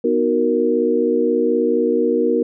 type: chord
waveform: sine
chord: B major seventh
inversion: none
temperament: equal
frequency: 246.9 / 311.1 / 370 / 466.2 Hz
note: B3 / D#4 / F#4 / A#4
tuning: 0 / 0 / 0 / 0 cents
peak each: -21 / -22 / -21 / -17 dBFS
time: 0.04-2.43 s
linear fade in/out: 5 ms
effects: none